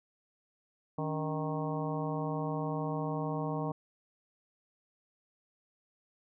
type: harmonic tone with a mistuned harmonic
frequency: 155.56 Hz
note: D#3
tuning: in tune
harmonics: 1 / 2 / 3 / 4 / 5 / 6 / 7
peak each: -35 / -38 / -40 / -41 / -42 / -43 / -43 dBFS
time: 0.98-3.72 s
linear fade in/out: 5 ms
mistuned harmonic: 2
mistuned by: -140 cents
effects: none